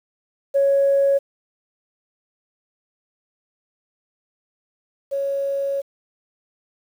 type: tone pair in turn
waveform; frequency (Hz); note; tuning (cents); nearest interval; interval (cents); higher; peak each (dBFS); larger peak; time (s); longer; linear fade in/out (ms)
sine; 554.4 / 554.4; C#5 / C#5; 0 / 0; unison; 0; neither; -13 / -20; first; 0.54-1.19 / 5.11-5.82; second; 20
effects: tanh soft clip ceiling -9 dBFS + 8-bit

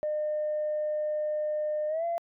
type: tone with pitch glide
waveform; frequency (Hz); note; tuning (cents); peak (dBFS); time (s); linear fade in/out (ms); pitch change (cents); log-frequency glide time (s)
sine; 606 to 680.2; D#5 to F5; -46 to -46; -26; 0.03-2.18; 0; +200; 1.88-2.05
effects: tanh soft clip ceiling -23 dBFS

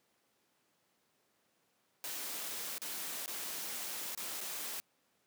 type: noise with dropouts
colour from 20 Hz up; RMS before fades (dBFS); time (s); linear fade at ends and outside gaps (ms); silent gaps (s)
white; -41; 2.04-4.8; 0; 2.781-2.818 / 3.26-3.278 / 4.149-4.175 / 4.406-4.412
effects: pink hiss -75 dBFS RMS until 5.26 s + high-pass 200 Hz 12 dB/octave

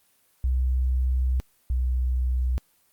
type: tone pair in turn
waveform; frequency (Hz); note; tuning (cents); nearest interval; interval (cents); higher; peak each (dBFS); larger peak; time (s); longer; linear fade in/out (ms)
sine; 63.7 / 62.75; C2 / B1; -46 / +28; unison; 26; first; -20 / -21; first; 0.44-1.4 / 1.7-2.58; first; 0
effects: white hiss -64 dBFS RMS until 2.92 s + Opus 24 kbps

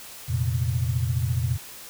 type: chord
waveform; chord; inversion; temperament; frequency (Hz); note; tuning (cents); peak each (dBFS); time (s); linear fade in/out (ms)
sine; F suspended fourth; none; just; 87.31 / 116.41 / 130.96; F2 / Bb2 / C3; 0 / -2 / +2; -27 / -25 / -27; 0.28-1.58; 20
effects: white hiss -42 dBFS RMS until 1.89 s

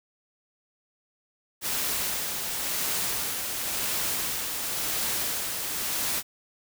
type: noise with tremolo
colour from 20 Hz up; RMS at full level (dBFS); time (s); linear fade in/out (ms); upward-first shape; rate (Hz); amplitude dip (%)
white; -28; 1.61-6.23; 50; sine; 0.94; 35
effects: none

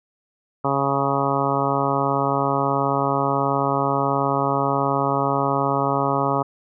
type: harmonic tone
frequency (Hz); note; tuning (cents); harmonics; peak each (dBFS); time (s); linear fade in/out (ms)
138.59; C#3; 0; 1 / 2 / 3 / 4 / 5 / 6 / 7 / 8 / 9; -27 / -27 / -27 / -27 / -27 / -27 / -27 / -27 / -27; 0.64-6.43; 10
effects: none

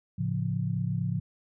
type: chord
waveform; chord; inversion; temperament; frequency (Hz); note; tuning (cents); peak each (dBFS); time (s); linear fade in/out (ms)
sine; A augmented; none; equal; 110 / 138.59 / 174.61; A2 / C#3 / E#3; 0 / 0 / 0; -31; 0.18-1.2; 10
effects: none

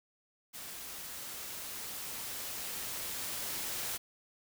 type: noise with level ramp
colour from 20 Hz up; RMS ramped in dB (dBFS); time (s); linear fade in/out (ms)
white; -45 to -37; 0.53-3.98; 20
effects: none

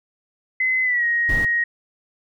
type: tone with pitch glide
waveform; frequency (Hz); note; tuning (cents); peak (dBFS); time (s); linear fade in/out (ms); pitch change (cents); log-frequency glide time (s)
sine; 2040 to 1881.5; C7 to A#6; -44 to +16; -17; 0.6-1.64; 5; -140; 0.83-1.05
type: noise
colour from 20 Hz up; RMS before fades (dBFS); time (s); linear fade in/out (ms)
brown; -25; 1.29-1.45; 2
effects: none

